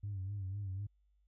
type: tone with vibrato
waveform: sine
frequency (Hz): 98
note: G2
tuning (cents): 0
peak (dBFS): -36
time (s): 0.03-0.87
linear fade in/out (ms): 10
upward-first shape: sine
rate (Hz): 4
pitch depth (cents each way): 85
effects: tanh soft clip ceiling -34 dBFS + added 50 Hz sine -69 dBFS peak until 1.27 s